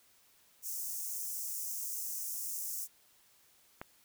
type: high-pass noise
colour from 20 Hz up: white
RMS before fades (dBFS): -39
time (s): 0.62-2.88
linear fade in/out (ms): 50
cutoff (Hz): 5700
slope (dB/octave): 48
type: click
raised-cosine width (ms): 0.5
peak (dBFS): -26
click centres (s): 3.815
effects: white hiss -66 dBFS RMS until 4.04 s